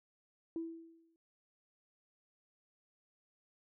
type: tone with exponential decay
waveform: sine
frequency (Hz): 329.6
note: E4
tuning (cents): 0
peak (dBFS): -34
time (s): 0.56-1.16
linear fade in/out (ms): 1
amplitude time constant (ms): 130
effects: tanh soft clip ceiling -30 dBFS